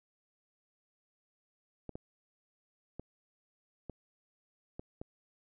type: clicks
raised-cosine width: 2 ms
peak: -28 dBFS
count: 6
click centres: 1.893 / 1.955 / 2.996 / 3.897 / 4.795 / 5.015 s
effects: none